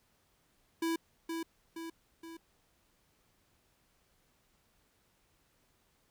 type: tone with echo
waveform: square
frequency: 329.6 Hz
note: E4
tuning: in tune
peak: -31 dBFS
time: 0.82-0.96 s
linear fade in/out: 5 ms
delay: 470 ms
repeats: 3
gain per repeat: -5 dB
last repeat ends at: 2.37 s
effects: pink hiss -72 dBFS RMS until 6.1 s